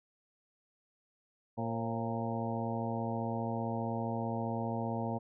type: harmonic tone with a mistuned harmonic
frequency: 115.2 Hz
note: A#2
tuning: 20 cents flat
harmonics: 1 / 2 / 3 / 4 / 5 / 6 / 7 / 8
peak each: -38 / -37 / -45 / -43 / -42 / -42 / -43 / -43 dBFS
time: 1.57-5.19 s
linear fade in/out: 20 ms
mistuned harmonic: 5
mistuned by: -71 cents
effects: none